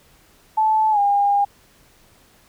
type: tone with pitch glide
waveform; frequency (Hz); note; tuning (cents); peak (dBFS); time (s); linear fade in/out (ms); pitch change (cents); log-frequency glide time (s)
sine; 871 to 808; A5 to G#5; -18 to -48; -14; 0.57-1.45; 10; -130; 0.91-0.99
effects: pink hiss -54 dBFS RMS until 2.48 s